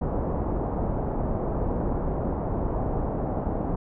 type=low-pass noise; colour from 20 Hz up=pink; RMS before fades=-27 dBFS; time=0.01-3.76 s; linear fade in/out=10 ms; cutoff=880 Hz; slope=24 dB/octave; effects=none